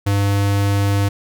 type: tone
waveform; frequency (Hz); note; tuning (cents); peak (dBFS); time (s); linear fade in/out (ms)
square; 100.2; G2; +38; -15; 0.06-1.09; 10
effects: none